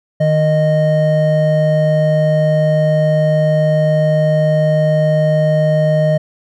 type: tone pair together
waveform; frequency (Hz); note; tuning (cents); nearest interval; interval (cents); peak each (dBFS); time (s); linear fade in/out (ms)
triangle; 154.5 / 618; D#3 / D#5; -12 / -12; 2 octaves; 2400; -11; 0.2-6.18; 10
effects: none